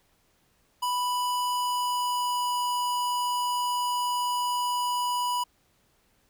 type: tone with pitch glide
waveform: square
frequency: 987.8 to 982.1 Hz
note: B5 to B5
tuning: 0 to -10 cents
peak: -26 dBFS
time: 0.82-5.44 s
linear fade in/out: 10 ms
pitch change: -10 cents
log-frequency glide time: 1.47-2.57 s
effects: pink hiss -67 dBFS RMS until 6.29 s